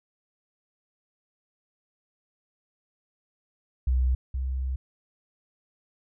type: tone pair in turn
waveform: sine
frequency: 63.5 / 65.13 Hz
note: B1 / C2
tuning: +49 / -7 cents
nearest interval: unison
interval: 44 cents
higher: second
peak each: -20 / -26 dBFS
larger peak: first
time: 3.87-4.15 / 4.34-4.76 s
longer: second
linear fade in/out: 5 ms
effects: none